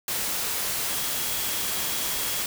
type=tone in noise; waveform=sine; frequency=3300 Hz; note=G#7; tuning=12 cents flat; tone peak=-39 dBFS; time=0.9-2.42 s; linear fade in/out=2 ms; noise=white; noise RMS=-28 dBFS; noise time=0.08-2.46 s; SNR=-14 dB; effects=none